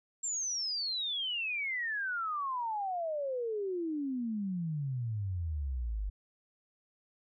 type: exponential sweep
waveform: sine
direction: down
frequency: 7490 to 47.44 Hz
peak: -32 dBFS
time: 0.23-6.1 s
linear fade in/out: 10 ms
effects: none